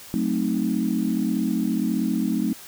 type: chord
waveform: sine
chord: F# diminished seventh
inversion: none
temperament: equal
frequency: 185 / 220 / 261.6 / 311.1 Hz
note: F#3 / A3 / C4 / Eb4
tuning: 0 / 0 / 0 / 0 cents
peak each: -27 / -24 / -26 / -27 dBFS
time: 0.14-2.53 s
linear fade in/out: 0 ms
effects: tanh soft clip ceiling -10 dBFS + white hiss -43 dBFS RMS until 2.67 s